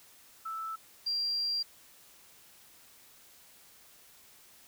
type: tone pair in turn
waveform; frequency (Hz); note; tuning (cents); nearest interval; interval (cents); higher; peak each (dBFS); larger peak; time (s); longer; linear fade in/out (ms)
sine; 1318.5 / 4750; E6 / D8; 0 / +19; octave + minor seventh; 2219; second; -35 / -29; second; 0.45-0.76 / 1.06-1.63; second; 10
effects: white hiss -58 dBFS RMS until 4.67 s